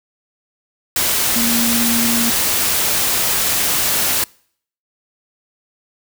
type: tone in noise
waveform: sine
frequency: 233.6 Hz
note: A#3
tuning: 4 cents sharp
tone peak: -18 dBFS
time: 1.36-2.3 s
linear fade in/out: 2 ms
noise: white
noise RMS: -17 dBFS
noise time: 0.96-4.24 s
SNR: -4 dB
effects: noise-tail reverb RT60 0.6 s tail -26 dB re dry